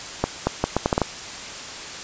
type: accelerating click train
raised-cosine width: 1 ms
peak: -4 dBFS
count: 8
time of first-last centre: 0.24-1.017 s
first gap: 230 ms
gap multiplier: 0.74
effects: white hiss -34 dBFS RMS until 2.03 s + resampled to 16000 Hz